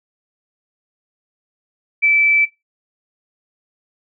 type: tone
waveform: sine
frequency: 2318 Hz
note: D7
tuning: 23 cents flat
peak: -10 dBFS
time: 2.02-2.46 s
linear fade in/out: 20 ms
effects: noise-tail reverb RT60 0.2 s tail -20 dB re dry